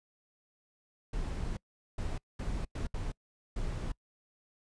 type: noise bursts at uneven times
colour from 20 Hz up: brown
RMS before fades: -35 dBFS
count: 6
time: 1.13-1.57 / 1.98-2.18 / 2.39-2.65 / 2.75-2.87 / 2.94-3.12 / 3.56-3.92 s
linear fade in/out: 5 ms
effects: noise-tail reverb RT60 0.1 s tail -25 dB re dry + resampled to 22050 Hz